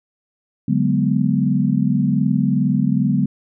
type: chord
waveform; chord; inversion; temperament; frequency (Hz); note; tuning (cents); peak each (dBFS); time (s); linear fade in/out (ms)
sine; G# half-diminished seventh; second; equal with one note detuned; 143.98 / 185 / 207.7 / 246.9; D3 / F#3 / G#3 / B3; -34 / 0 / 0 / 0; -20; 0.68-3.26; 5
effects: none